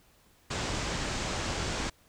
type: low-pass noise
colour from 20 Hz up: pink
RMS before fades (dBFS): -33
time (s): 0.5-1.9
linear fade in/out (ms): 10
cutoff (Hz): 7900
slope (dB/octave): 48
effects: pink hiss -63 dBFS RMS until 2.08 s